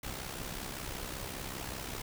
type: noise with amplitude modulation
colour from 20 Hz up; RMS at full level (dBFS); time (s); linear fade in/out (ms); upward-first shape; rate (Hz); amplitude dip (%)
pink; -38; 0.03-2.02; 5; sine; 65.2; 60
effects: none